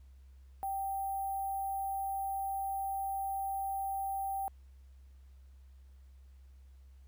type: tone with sample-and-hold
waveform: sine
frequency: 783 Hz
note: G5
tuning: 2 cents flat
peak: -33 dBFS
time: 0.63-4.48 s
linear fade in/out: 0 ms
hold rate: 11025 Hz
effects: added 66 Hz sine -53 dBFS peak until 7.07 s + pink hiss -75 dBFS RMS until 7.07 s